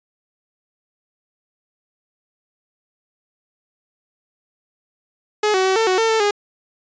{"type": "tone with pitch steps", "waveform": "sawtooth", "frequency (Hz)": [422.4, 376.4, 379.3, 448.4, 371.6, 450, 444.5, 411], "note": ["G#4", "F#4", "F#4", "A4", "F#4", "A4", "A4", "G#4"], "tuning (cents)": [29, 30, 43, 33, 7, 39, 18, -18], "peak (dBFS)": -11, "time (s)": [5.43, 6.31], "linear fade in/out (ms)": 5, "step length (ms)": 110, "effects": ["resampled to 16000 Hz"]}